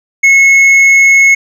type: tone with hard clipping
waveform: sine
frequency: 2183 Hz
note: C#7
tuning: 27 cents flat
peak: -4 dBFS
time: 0.23-1.35 s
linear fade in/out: 10 ms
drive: 4 dB
effects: none